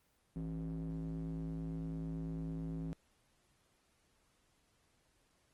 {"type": "tone with band-pass filter", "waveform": "square", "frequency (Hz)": 54.5, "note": "A1", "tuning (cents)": -16, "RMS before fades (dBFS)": -41, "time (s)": [0.36, 2.93], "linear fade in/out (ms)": 0, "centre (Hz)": 210, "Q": 7.3, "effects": ["pink hiss -74 dBFS RMS until 5.53 s", "Opus 24 kbps"]}